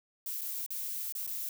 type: noise with dropouts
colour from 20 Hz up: violet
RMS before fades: -37 dBFS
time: 0.26-1.49 s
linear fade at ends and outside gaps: 2 ms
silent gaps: 0.411-0.415 / 0.663-0.705 / 1.124-1.151 / 1.266-1.275 s
effects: none